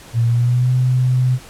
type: tone with pitch glide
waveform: sine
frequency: 116.54 to 127.09 Hz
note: A#2 to C3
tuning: 0 to -50 cents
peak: -12 dBFS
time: 0.13-1.39 s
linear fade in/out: 50 ms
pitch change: +150 cents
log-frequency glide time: 0.24-0.72 s
effects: pink hiss -40 dBFS RMS until 1.49 s + low-pass 12000 Hz 12 dB/octave